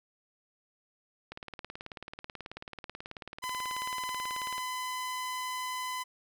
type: click train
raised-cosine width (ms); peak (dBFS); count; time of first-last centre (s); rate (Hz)
0.3; -25; 61; 1.32-4.581; 18.4
type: tone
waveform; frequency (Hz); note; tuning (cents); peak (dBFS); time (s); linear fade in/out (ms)
sawtooth; 1011; B5; +40; -30; 3.42-6.04; 20
effects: none